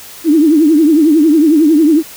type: tone with vibrato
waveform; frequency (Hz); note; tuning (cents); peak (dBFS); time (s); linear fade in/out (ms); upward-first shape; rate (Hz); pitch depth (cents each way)
sine; 309.7; D#4; -8; -5; 0.24-2.03; 50; triangle; 11; 160
effects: white hiss -33 dBFS RMS until 2.16 s